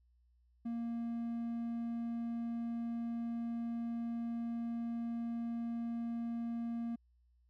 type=tone; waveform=triangle; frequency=233.1 Hz; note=A#3; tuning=in tune; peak=-34 dBFS; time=0.65-6.96 s; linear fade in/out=10 ms; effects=added 60 Hz sine -67 dBFS peak until 7.49 s